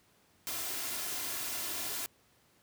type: noise with comb filter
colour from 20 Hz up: white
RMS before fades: -37 dBFS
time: 0.47-2.06 s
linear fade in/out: 0 ms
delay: 2.9 ms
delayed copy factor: +0.5
effects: pink hiss -67 dBFS RMS until 2.62 s + high-pass 80 Hz 12 dB/octave